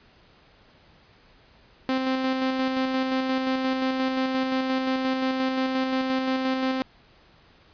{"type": "tone with tremolo", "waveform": "sawtooth", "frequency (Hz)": 261.6, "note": "C4", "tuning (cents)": 0, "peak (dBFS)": -18, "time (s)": [1.89, 6.82], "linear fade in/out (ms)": 0, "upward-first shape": "square", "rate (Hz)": 5.7, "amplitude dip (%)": 30, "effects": ["pink hiss -56 dBFS RMS until 7.73 s", "resampled to 11025 Hz"]}